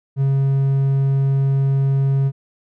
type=tone; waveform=triangle; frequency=136.6 Hz; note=C#3; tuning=25 cents flat; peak=-12 dBFS; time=0.16-2.32 s; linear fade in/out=50 ms; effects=none